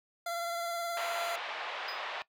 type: tone with vibrato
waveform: 25% pulse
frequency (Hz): 684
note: F5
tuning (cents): -36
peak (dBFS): -30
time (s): 0.26-1.36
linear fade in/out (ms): 5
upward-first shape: triangle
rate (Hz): 19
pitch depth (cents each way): 28
type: band-pass noise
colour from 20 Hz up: pink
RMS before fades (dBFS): -39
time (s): 0.97-2.22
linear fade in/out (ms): 0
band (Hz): 620 to 3500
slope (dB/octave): 24
type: tone with exponential decay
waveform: triangle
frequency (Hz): 4974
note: D#8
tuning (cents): -1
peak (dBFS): -36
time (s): 1.88-2.1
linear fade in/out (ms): 5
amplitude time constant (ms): 46
effects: noise-tail reverb RT60 0.1 s tail -19 dB re dry